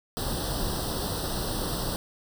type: noise with comb filter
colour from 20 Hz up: pink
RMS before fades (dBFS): -30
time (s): 0.17-1.96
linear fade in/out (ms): 0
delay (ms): 0.22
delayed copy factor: +1
effects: none